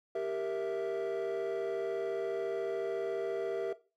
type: chord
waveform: triangle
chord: E diminished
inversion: first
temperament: equal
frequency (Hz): 392 / 466.2 / 659.3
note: G4 / Bb4 / E5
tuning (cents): 0 / 0 / 0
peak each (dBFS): -33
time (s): 0.15-3.73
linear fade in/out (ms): 5
effects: noise-tail reverb RT60 0.3 s tail -17 dB re dry + tanh soft clip ceiling -26 dBFS